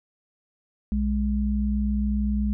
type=tone pair together; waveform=sine; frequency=61.54 / 207.7 Hz; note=B1 / G#3; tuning=-5 / 0 cents; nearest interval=octave + major sixth; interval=2105 cents; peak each=-24 dBFS; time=0.92-2.53 s; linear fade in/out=0 ms; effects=none